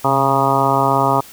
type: harmonic tone with a mistuned harmonic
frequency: 136.7 Hz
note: C#3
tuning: 24 cents flat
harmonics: 1 / 2 / 3 / 4 / 5 / 6 / 7 / 8 / 9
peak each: -22 / -23 / -23 / -24 / -20 / -21 / -18 / -23 / -20 dBFS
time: 0.04-1.21 s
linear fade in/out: 10 ms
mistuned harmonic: 1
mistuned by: -57 cents
effects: white hiss -40 dBFS RMS until 1.32 s